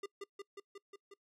square tone with echo, 400 Hz, G4, 35 cents sharp, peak -40 dBFS, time 0.03-0.06 s, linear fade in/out 5 ms, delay 180 ms, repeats 6, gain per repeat -2 dB, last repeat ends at 1.14 s, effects noise-tail reverb RT60 0.1 s tail -23 dB re dry + low-pass 8000 Hz 12 dB/octave

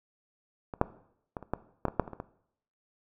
clicks, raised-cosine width 1 ms, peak -23 / -8 / -21 / -30 / -14 / -12 / -17 / -9 / -27 / -26 / -22 dBFS, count 11, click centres 0.738 / 0.814 / 1.368 / 1.427 / 1.536 / 1.853 / 1.883 / 1.997 / 2.078 / 2.133 / 2.201 s, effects noise-tail reverb RT60 0.7 s tail -17 dB re dry

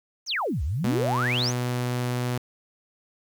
sine exponential two-way sweep, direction down then up, 7000 to 63 to 7000 Hz, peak -24 dBFS, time 0.26-1.53 s, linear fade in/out 50 ms, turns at 0.63 s
sawtooth tone, 123.47 Hz, B2, in tune, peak -21 dBFS, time 0.84-2.38 s, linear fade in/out 5 ms
effects 9-bit

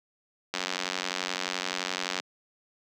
click train, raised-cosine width 0.2 ms, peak -11 dBFS, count 153, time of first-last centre 0.54-2.199 s, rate 91.6 Hz, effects high-pass 200 Hz 12 dB/octave

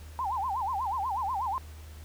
sine tone with vibrato, 904 Hz, A5, 47 cents sharp, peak -28 dBFS, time 0.19-1.58 s, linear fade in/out 0 ms, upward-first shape sine, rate 8.2 Hz, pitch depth 280 cents each way, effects added 77 Hz sine -43 dBFS peak until 2.04 s + pink hiss -54 dBFS RMS until 2.04 s

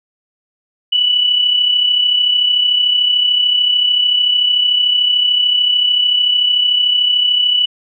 sine tone with amplitude modulation, 2960 Hz, F#7, in tune, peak -8 dBFS, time 0.92-7.66 s, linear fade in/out 10 ms, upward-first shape sine, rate 33.5 Hz, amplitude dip 50%, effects none

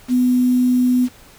sine tone with quantisation, 249.9 Hz, B3, 21 cents sharp, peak -12 dBFS, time 0.08-1.09 s, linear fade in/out 50 ms, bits 6, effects pink hiss -46 dBFS RMS until 1.38 s

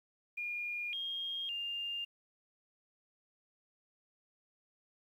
sine tone with pitch steps, 2423 / 3237 / 2804 Hz, D#7 / G#7 / F7, -47 / -45 / +6 cents, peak -36 dBFS, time 0.37-2.05 s, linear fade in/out 10 ms, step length 560 ms, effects 11-bit

